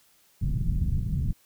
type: low-pass noise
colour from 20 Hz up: pink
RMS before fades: -26 dBFS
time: 0.41-1.33 s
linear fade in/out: 10 ms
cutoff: 170 Hz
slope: 24 dB/octave
effects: white hiss -62 dBFS RMS until 1.45 s